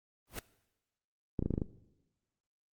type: noise with exponential growth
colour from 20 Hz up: pink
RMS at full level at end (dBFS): -34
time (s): 0.27-0.39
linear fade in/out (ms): 2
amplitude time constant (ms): 24
type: clicks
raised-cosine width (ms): 3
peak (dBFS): -19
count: 7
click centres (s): 1.392 / 1.425 / 1.46 / 1.507 / 1.539 / 1.579 / 1.618
effects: noise-tail reverb RT60 1.0 s tail -19 dB re dry + Opus 32 kbps